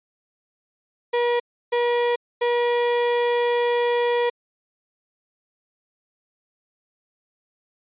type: tone bursts at uneven times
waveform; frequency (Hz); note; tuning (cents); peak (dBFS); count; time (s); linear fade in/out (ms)
35% pulse; 480; B4; -49; -17; 3; 1.13-1.4 / 1.72-2.16 / 2.41-4.3; 10
effects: resampled to 8000 Hz